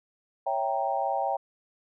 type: chord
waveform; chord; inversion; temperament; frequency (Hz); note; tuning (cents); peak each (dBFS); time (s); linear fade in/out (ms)
sine; C# diminished seventh; none; equal; 554.4 / 659.3 / 784 / 932.3; C#5 / E5 / G5 / Bb5; 0 / 0 / 0 / 0; -32 / -32 / -28 / -33; 0.46-1.37; 10
effects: none